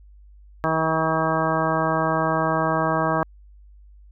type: harmonic tone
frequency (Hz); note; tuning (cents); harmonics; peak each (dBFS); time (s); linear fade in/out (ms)
160; D#3; +49; 1 / 2 / 3 / 4 / 5 / 6 / 7 / 8 / 10; -27 / -28 / -30 / -25 / -29 / -28 / -26 / -30 / -30; 0.64-3.23; 0
effects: added 50 Hz sine -45 dBFS peak until 4.11 s